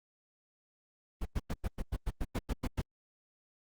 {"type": "noise bursts", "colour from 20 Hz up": "brown", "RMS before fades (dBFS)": -32, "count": 12, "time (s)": [1.21, 2.817], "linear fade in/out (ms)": 10, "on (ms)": 45, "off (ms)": 97, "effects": ["Opus 32 kbps"]}